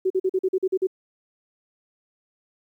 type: tone bursts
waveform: sine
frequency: 376 Hz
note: F#4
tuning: 28 cents sharp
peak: -18 dBFS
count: 9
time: 0.05-0.871 s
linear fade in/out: 10 ms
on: 53 ms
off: 43 ms
effects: 10-bit